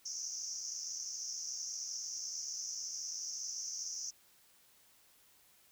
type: band-pass noise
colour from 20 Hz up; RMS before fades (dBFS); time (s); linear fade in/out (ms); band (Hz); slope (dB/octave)
pink; -42; 0.05-4.11; 10; 5400 to 6400; 96
effects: white hiss -66 dBFS RMS until 5.71 s